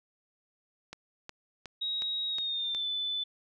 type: click train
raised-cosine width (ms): 0.2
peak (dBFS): -24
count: 6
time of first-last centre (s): 0.93-2.748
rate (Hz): 2.75
type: tone with pitch glide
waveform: sine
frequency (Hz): 3800 to 3505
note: A#7 to A7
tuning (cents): +33 to -7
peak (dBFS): -30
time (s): 1.81-3.24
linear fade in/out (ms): 10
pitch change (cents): -140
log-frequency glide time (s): 2.27-2.87
effects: none